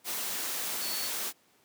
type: tone in noise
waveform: sine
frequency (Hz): 4435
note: C#8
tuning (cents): 0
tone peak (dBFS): -37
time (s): 0.79-1.11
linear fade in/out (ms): 50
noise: white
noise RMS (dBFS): -34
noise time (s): 0.04-1.33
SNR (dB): -6
effects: pink hiss -65 dBFS RMS until 1.64 s + high-pass 200 Hz 12 dB/octave